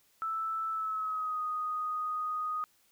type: tone with pitch glide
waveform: sine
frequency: 1318 to 1244 Hz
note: E6 to D#6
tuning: -1 to -1 cents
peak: -31 dBFS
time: 0.22-2.64 s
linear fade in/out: 0 ms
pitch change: -100 cents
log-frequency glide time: 0.71-1.41 s
effects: white hiss -68 dBFS RMS until 2.91 s